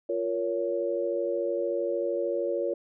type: chord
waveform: sine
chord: Bb minor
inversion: second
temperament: just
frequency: 349.6 / 466.2 / 559.4 Hz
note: F4 / Bb4 / Db5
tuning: +2 / 0 / +16 cents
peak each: -31 / -31 / -29 dBFS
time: 0.09-2.74 s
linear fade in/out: 5 ms
effects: none